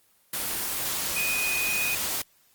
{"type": "tone in noise", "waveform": "sine", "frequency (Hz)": 2489, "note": "D#7", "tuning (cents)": 0, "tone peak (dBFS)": -26, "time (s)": [1.16, 1.95], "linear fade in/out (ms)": 5, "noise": "white", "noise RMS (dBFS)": -29, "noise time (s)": [0.33, 2.22], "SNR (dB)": 0, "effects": ["white hiss -63 dBFS RMS until 2.54 s", "Opus 24 kbps"]}